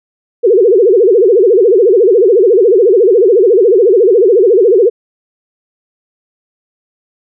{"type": "tone with vibrato", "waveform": "sine", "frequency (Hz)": 421.2, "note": "G#4", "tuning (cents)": 24, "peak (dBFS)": -4, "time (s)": [0.43, 4.9], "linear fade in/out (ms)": 20, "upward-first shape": "sine", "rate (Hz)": 14, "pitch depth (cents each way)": 260, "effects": []}